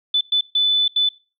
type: tone bursts at uneven times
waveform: sine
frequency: 3498 Hz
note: A7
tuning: 11 cents flat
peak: -14 dBFS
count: 4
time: 0.14-0.21 / 0.32-0.41 / 0.55-0.88 / 0.96-1.09 s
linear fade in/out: 5 ms
effects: noise-tail reverb RT60 0.3 s tail -18 dB re dry